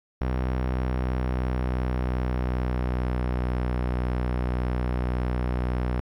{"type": "tone with pitch glide", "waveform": "sawtooth", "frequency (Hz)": [63.4, 61.81], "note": ["B1", "B1"], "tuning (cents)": [46, 2], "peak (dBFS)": -20, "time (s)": [0.21, 6], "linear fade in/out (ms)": 0, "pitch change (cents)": -44, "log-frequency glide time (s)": [0.59, 3.64], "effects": ["low-pass 2000 Hz 12 dB/octave", "10-bit"]}